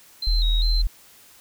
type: tone with vibrato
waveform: sine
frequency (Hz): 3951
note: B7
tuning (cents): 0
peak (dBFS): -25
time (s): 0.22-0.82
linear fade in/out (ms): 5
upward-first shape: square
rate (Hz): 2.5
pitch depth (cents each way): 68
type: tone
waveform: sine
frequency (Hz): 40.84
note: E1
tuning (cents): -15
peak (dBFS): -17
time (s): 0.27-0.87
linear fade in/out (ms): 0
effects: white hiss -51 dBFS RMS until 1.4 s